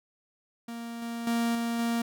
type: tone with level steps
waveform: 45% pulse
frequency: 233.1 Hz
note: A#3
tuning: in tune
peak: -36 / -33 / -25 / -28 / -26 dBFS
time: 0.68-2.02 s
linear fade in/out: 5 ms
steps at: 1.02 / 1.27 / 1.55 / 1.79 s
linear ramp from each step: 2 ms
effects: none